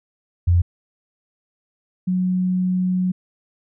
sine tone pair in turn, 87.31 / 183.35 Hz, F2 / F#3, 0 / -15 cents, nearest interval octave + minor second, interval 1285 cents, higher second, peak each -12 / -17 dBFS, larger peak first, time 0.47-0.62 / 2.07-3.12 s, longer second, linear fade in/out 10 ms, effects none

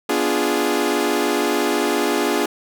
sawtooth chord, B diminished seventh, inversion none, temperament equal, 246.9 / 293.7 / 349.2 / 415.3 Hz, B3 / D4 / F4 / Ab4, 0 / 0 / 0 / 0 cents, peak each -22 / -19 / -19 / -18 dBFS, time 0.09-2.46 s, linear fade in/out 5 ms, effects none

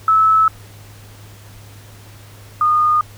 sine tone pair in turn, 1303 / 1224.9 Hz, E6 / D#6, -20 / -27 cents, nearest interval minor second, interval 107 cents, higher first, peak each -9 / -11 dBFS, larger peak first, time 0.08-0.48 / 2.61-3.01 s, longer neither, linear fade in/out 2 ms, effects added 103 Hz sine -39 dBFS peak until 3.17 s + pink hiss -44 dBFS RMS until 3.17 s

